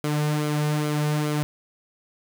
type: tone with flanger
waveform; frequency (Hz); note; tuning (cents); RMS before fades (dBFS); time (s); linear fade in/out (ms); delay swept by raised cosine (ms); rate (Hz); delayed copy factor
sawtooth; 150; D3; +37; -24; 0.04-1.43; 0; 1.1 to 3.1; 2.4; -0.55
effects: none